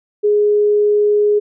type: tone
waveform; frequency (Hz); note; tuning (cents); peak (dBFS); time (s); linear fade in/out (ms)
sine; 416.2; G#4; +4; -10; 0.23-1.4; 20
effects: none